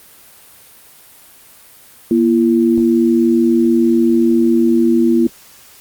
sine tone pair together, 237.7 / 337.9 Hz, A#3 / E4, +34 / +43 cents, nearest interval tritone, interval 609 cents, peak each -12 dBFS, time 2.11-5.27 s, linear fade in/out 2 ms, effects white hiss -43 dBFS RMS until 5.8 s + Opus 32 kbps

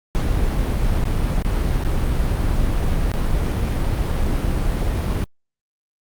brown noise with dropouts, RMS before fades -19 dBFS, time 0.15-5.24 s, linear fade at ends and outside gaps 0 ms, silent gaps 1.04-1.053 / 1.424-1.449 / 1.838-1.848 / 3.116-3.139 s, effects Opus 48 kbps

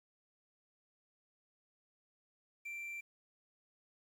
triangle tone with quantisation, 2352 Hz, D7, 2 cents sharp, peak -40 dBFS, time 2.65-3.01 s, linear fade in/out 10 ms, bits 11, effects none

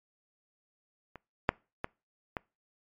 clicks, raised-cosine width 0.5 ms, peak -29 / -7 / -17 / -18 dBFS, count 4, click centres 1.157 / 1.491 / 1.844 / 2.368 s, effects noise-tail reverb RT60 0.3 s tail -25 dB re dry + MP3 64 kbps

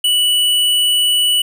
square tone, 2955 Hz, F#7, 3 cents flat, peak -12 dBFS, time 0.04-1.42 s, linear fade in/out 5 ms, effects none

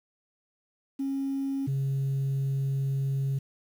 sine tone pair in turn, 272.8 / 136.4 Hz, C#4 / C#3, -28 / -28 cents, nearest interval octave, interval 1200 cents, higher first, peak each -26 / -23 dBFS, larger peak second, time 0.99-1.67 / 1.67-3.39 s, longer second, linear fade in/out 10 ms, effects tanh soft clip ceiling -24 dBFS + 9-bit

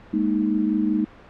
sine chord, Ab suspended second, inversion none, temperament equal, 207.7 / 233.1 / 311.1 Hz, Ab3 / Bb3 / Eb4, 0 / 0 / 0 cents, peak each -23 / -25 / -22 dBFS, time 0.13-1.05 s, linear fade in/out 10 ms, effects pink hiss -46 dBFS RMS until 1.29 s + low-pass 2000 Hz 12 dB/octave

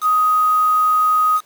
sine tone with quantisation, 1252 Hz, D#6, 10 cents sharp, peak -12 dBFS, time 0.01-1.41 s, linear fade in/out 50 ms, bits 5, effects pink hiss -53 dBFS RMS until 1.45 s + high-pass 300 Hz 12 dB/octave

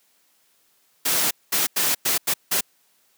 white noise bursts at uneven times, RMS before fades -21 dBFS, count 6, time 1.05-1.31 / 1.52-1.67 / 1.76-1.95 / 2.05-2.18 / 2.27-2.34 / 2.51-2.61 s, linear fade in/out 10 ms, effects white hiss -63 dBFS RMS until 3.17 s + high-pass 150 Hz 12 dB/octave

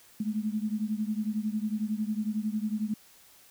sine beating tone pair, 210.2 / 221.2 Hz, G#3 / A3, +21 / +9 cents, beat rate 11 Hz, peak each -30 / -32 dBFS, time 0.2-2.94 s, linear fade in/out 5 ms, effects white hiss -57 dBFS RMS until 3.5 s

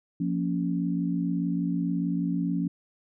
sine chord, Bb minor, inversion second, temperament just, 174.81 / 233.1 / 279.7 Hz, F3 / Bb3 / Db4, +2 / 0 / +16 cents, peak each -27 / -33 / -29 dBFS, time 0.2-2.68 s, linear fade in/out 5 ms, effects none

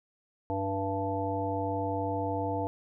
harmonic tone with a mistuned harmonic, 97.3 Hz, G2, 12 cents flat, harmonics 1 / 3 / 5 / 7 / 9, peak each -35 / -35 / -35 / -35 / -35 dBFS, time 0.5-2.67 s, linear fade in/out 0 ms, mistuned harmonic 3, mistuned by +16 cents, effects none

